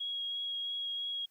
sine tone with vibrato, 3300 Hz, G#7, 12 cents flat, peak -34 dBFS, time 0-1.26 s, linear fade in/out 10 ms, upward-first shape triangle, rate 3 Hz, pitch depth 11 cents each way, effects white hiss -73 dBFS RMS until 1.3 s

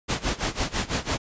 pink noise with tremolo, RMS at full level -24 dBFS, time 0.08-1.18 s, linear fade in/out 20 ms, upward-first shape sine, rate 6 Hz, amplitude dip 90%, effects resampled to 16000 Hz

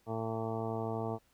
harmonic tone with a mistuned harmonic, 112.2 Hz, A2, 34 cents sharp, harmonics 1 / 2 / 3 / 4 / 5 / 6 / 7 / 8 / 9 / 10, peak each -39 / -41 / -43 / -39 / -50 / -41 / -45 / -45 / -54 / -48 dBFS, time 0.06-1.19 s, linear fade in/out 50 ms, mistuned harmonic 10, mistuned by +34 cents, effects pink hiss -70 dBFS RMS until 1.33 s

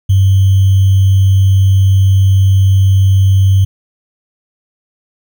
sine tone with sample-and-hold, 96.3 Hz, G2, 30 cents flat, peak -5 dBFS, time 0.09-3.65 s, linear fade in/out 10 ms, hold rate 3150 Hz, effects none

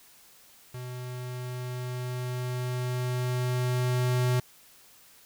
square tone with level ramp, 125.1 Hz, B2, 23 cents sharp, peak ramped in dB -37 to -23 dBFS, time 0.74-4.4 s, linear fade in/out 5 ms, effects white hiss -56 dBFS RMS until 5.25 s

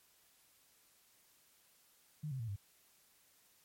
sine tone with pitch steps, 151.6 / 131.98 / 114.89 / 100.02 Hz, D#3 / C3 / A#2 / G2, -45 / +15 / -25 / +35 cents, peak -38 dBFS, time 2.23-2.562 s, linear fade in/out 10 ms, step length 83 ms, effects white hiss -69 dBFS RMS until 3.64 s + MP3 64 kbps

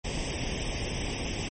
pink noise with comb filter, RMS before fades -32 dBFS, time 0.04-1.49 s, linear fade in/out 10 ms, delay 0.36 ms, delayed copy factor +0.8, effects MP3 32 kbps

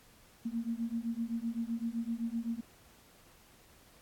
sine beating tone pair, 227.1 / 234.9 Hz, A#3 / A#3, -45 / +13 cents, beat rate 7.8 Hz, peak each -36 / -36 dBFS, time 0.45-2.61 s, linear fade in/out 10 ms, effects pink hiss -61 dBFS RMS until 4.01 s + AAC 64 kbps

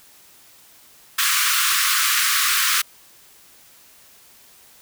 pink high-pass noise, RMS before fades -19 dBFS, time 1.18-2.82 s, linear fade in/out 10 ms, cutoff 1100 Hz, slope 96 dB/octave, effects white hiss -50 dBFS RMS until 4.81 s

